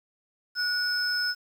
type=tone pair together; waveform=sine; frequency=1462 / 5210 Hz; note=F#6 / E8; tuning=-21 / -21 cents; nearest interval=octave + minor seventh; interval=2200 cents; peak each=-26 dBFS; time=0.55-1.35 s; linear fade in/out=50 ms; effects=tanh soft clip ceiling -20 dBFS + 9-bit